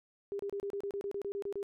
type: tone bursts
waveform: sine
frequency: 400.9 Hz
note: G4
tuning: 39 cents sharp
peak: -34 dBFS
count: 13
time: 0.32-1.629 s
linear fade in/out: 0 ms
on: 73 ms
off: 30 ms
effects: none